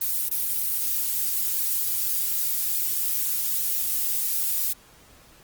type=noise with dropouts; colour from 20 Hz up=violet; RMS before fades=-25 dBFS; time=0.01-4.73 s; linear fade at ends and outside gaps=5 ms; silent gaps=0.289-0.311 s; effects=pink hiss -53 dBFS RMS until 5.43 s + Opus 24 kbps